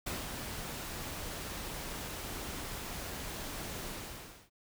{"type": "noise with ADSR envelope", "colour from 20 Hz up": "pink", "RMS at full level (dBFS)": -37, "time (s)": [0.06, 4.5], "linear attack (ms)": 9, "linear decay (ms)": 170, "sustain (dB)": -4, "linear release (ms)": 620, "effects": []}